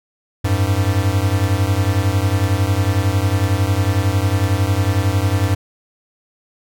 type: beating tone pair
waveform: square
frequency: 92.5 / 103.5 Hz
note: F#2 / G#2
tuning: 0 / -5 cents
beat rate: 11 Hz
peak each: -18 dBFS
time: 0.44-5.55 s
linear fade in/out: 10 ms
effects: none